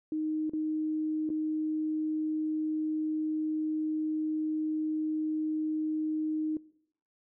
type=tone with dropouts; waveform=sine; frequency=310.6 Hz; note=D#4; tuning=3 cents flat; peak=-29 dBFS; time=0.12-6.57 s; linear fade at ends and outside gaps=2 ms; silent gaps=0.496-0.534 / 1.292-1.301 s; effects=noise-tail reverb RT60 0.7 s tail -21 dB re dry